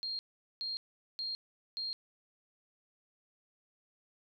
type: tone bursts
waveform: sine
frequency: 4219 Hz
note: C8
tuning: 14 cents sharp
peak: -35 dBFS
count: 4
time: 0.03-1.93 s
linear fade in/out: 0 ms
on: 160 ms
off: 420 ms
effects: none